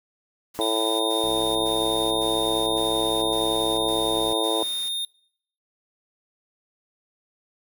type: noise bursts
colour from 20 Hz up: white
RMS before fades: -43 dBFS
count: 8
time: 0.54-4.892 s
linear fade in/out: 10 ms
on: 460 ms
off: 96 ms
type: harmonic tone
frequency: 110.6 Hz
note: A2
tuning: 9 cents sharp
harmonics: 3 / 4 / 5 / 6 / 7 / 8 / 9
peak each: -28 / -27 / -30 / -30 / -33 / -34 / -34 dBFS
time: 0.59-4.63 s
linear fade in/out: 0 ms
type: tone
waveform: square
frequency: 3660 Hz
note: A#7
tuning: 32 cents flat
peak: -26 dBFS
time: 0.61-5.05 s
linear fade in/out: 2 ms
type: click train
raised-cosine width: 3 ms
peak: -28 dBFS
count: 203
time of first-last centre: 1.24-4.324 s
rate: 65.5 Hz
effects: noise-tail reverb RT60 0.7 s tail -24 dB re dry